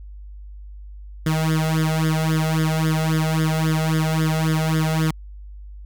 sawtooth tone with flanger, 158.3 Hz, D#3, 30 cents sharp, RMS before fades -20 dBFS, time 1.26-5.11 s, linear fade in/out 5 ms, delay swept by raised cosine 0.58 to 1.51 ms, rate 3.7 Hz, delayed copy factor +0.95, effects added 50 Hz sine -35 dBFS peak until 5.85 s

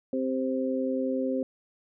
harmonic tone, 130.81 Hz, C3, in tune, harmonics 2 / 3 / 4, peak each -28 / -34 / -30 dBFS, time 0.13-1.43 s, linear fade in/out 2 ms, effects none

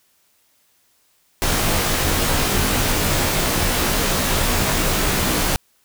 pink noise with comb filter, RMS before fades -19 dBFS, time 1.42-5.56 s, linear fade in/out 0 ms, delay 18 ms, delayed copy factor -0.75, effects white hiss -61 dBFS RMS until 5.84 s

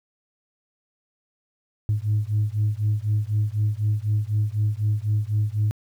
sine beating tone pair, 103.83 / 107.83 Hz, G#2 / A2, 0 / -34 cents, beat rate 4 Hz, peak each -22 dBFS, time 1.89-5.71 s, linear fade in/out 0 ms, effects tanh soft clip ceiling -15 dBFS + 9-bit

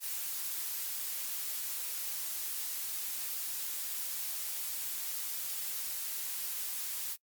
blue noise, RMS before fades -37 dBFS, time 0-7.17 s, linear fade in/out 50 ms, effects noise-tail reverb RT60 0.1 s tail -25 dB re dry + Opus 48 kbps

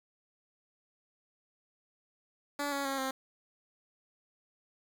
10% pulse tone with pitch steps, 287.2 / 279.5 / 272 / 264.7 Hz, D4 / C#4 / C#4 / C4, -39 / +14 / -33 / +20 cents, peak -24 dBFS, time 2.59-3.11 s, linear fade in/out 5 ms, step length 130 ms, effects 10-bit

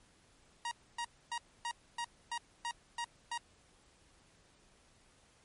sawtooth tone bursts, 944 Hz, A#5, 22 cents sharp, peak -32 dBFS, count 9, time 0.65-3.377 s, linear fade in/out 2 ms, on 63 ms, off 270 ms, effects pink hiss -66 dBFS RMS until 5.44 s + MP3 48 kbps

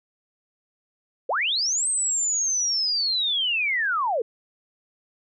sine linear two-way sweep, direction up then down, 415.3 to 8372 to 415.3 Hz, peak -21 dBFS, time 1.29-4.22 s, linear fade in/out 5 ms, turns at 1.88 s, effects none

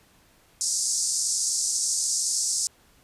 white band-pass noise, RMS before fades -26 dBFS, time 0.61-2.67 s, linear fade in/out 0 ms, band 5000 to 8900 Hz, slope 48 dB/octave, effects pink hiss -59 dBFS RMS until 3.03 s + resampled to 32000 Hz

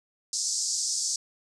pink band-pass noise, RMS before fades -29 dBFS, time 0.33-1.16 s, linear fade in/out 2 ms, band 4900 to 8200 Hz, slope 48 dB/octave, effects none

